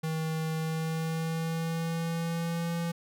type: tone with pitch glide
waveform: square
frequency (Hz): 159.5 to 168.98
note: D#3 to E3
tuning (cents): +43 to +43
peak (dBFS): -30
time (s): 0.03-2.92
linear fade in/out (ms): 10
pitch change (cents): +100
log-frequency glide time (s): 0.57-2.76
effects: none